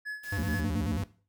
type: tone with tremolo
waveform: triangle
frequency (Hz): 1702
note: G#6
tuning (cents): +42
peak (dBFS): -30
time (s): 0.05-0.69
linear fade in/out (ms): 20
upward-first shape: sine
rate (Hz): 4.5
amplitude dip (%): 80
type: noise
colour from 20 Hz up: white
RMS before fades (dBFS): -49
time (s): 0.23-0.61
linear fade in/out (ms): 10
type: tone with vibrato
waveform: square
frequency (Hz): 87.31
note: F2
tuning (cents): 0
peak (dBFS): -31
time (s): 0.32-1.04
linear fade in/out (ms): 5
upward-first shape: square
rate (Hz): 9.2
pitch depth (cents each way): 230
type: chord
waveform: sine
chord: Bb major seventh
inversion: second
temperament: equal with one note detuned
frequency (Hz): 174.61 / 220 / 227.5 / 293.7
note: F3 / A3 / Bb3 / D4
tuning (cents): 0 / 0 / -42 / 0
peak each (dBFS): -36 / -37 / -34 / -37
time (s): 0.38-1.02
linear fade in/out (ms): 5
effects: noise-tail reverb RT60 0.4 s tail -17 dB re dry